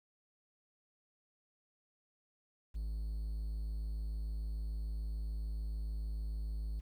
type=tone; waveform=triangle; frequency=53.4 Hz; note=G#1; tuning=49 cents sharp; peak=-34 dBFS; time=2.74-6.81 s; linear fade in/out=20 ms; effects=11-bit